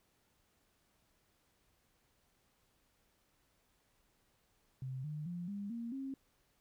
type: tone with pitch steps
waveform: sine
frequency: 130.81 / 151.13 / 174.61 / 201.7 / 233.1 / 269.3 Hz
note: C3 / D3 / F3 / G3 / A#3 / C#4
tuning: 0 / +50 / 0 / +50 / 0 / -50 cents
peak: -39 dBFS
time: 4.82-6.14 s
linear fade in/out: 2 ms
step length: 220 ms
effects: pink hiss -75 dBFS RMS until 6.6 s